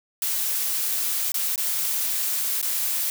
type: noise with dropouts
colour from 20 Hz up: blue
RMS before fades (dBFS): -25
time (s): 0.22-3.1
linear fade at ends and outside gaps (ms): 1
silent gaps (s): 1.319-1.342 / 1.558-1.578 / 2.615-2.627
effects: none